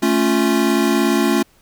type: chord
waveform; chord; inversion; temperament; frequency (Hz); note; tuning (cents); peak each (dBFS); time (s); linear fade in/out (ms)
square; A augmented; none; equal; 220 / 277.2 / 349.2; A3 / C#4 / E#4; 0 / 0 / 0; -19; 0.02-1.43; 10
effects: pink hiss -55 dBFS RMS until 1.61 s